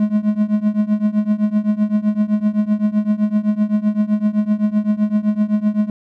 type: tone with tremolo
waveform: triangle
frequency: 210.8 Hz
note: G#3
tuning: 26 cents sharp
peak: -8 dBFS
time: 0-5.9 s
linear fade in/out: 2 ms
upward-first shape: triangle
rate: 7.8 Hz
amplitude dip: 95%
effects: none